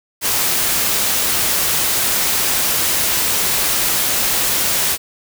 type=noise; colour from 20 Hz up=white; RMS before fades=-17 dBFS; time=0.21-4.98 s; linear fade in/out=50 ms; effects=none